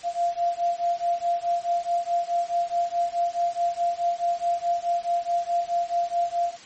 sine beating tone pair, 690 / 694.7 Hz, F5 / F5, -21 / -9 cents, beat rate 4.7 Hz, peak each -25 dBFS, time 0.03-6.57 s, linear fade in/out 50 ms, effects white hiss -45 dBFS RMS until 6.65 s + MP3 32 kbps

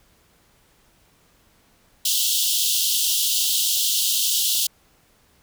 pink high-pass noise, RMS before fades -21 dBFS, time 2.05-4.67 s, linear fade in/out 5 ms, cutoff 2900 Hz, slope 96 dB/octave, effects pink hiss -59 dBFS RMS until 5.42 s

